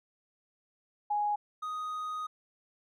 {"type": "tone pair in turn", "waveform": ["sine", "triangle"], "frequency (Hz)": [830.6, 1246.8], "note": ["G#5", "D#6"], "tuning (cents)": [0, 3], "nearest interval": "perfect fifth", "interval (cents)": 703, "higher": "second", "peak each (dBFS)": [-27, -32], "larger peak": "first", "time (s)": [[1.1, 1.36], [1.62, 2.27]], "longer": "second", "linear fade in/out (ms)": 10, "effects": []}